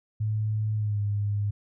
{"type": "tone with pitch glide", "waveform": "sine", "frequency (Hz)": [107.6, 102.62], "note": ["A2", "G#2"], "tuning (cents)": [-38, -20], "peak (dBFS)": -24, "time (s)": [0.2, 1.51], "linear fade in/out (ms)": 10, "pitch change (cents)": -82, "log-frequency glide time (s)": [0.75, 1], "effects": []}